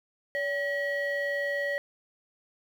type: tone pair together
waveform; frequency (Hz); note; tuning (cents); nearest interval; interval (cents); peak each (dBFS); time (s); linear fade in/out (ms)
sine; 570 / 1917.2; C#5 / A#6; +48 / +48; octave + major sixth; 2100; -28; 0.35-1.78; 0
effects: tanh soft clip ceiling -24 dBFS + 9-bit